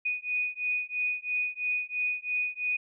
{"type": "beating tone pair", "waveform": "sine", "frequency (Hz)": [2477, 2480], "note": ["D#7", "D#7"], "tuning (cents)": [-8, -6], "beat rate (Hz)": 3, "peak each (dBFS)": -31, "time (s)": [0.05, 2.77], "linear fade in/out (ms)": 10, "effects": []}